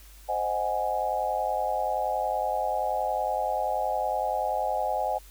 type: chord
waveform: sine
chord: Ab dominant seventh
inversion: first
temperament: equal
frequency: 523.3 / 622.3 / 740 / 830.6 Hz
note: C5 / Eb5 / Gb5 / Ab5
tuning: 0 / 0 / 0 / 0 cents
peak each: -33 / -31 / -30 / -29 dBFS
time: 0.28-5.19 s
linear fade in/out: 20 ms
effects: added 50 Hz sine -48 dBFS peak until 5.3 s + white hiss -54 dBFS RMS until 5.3 s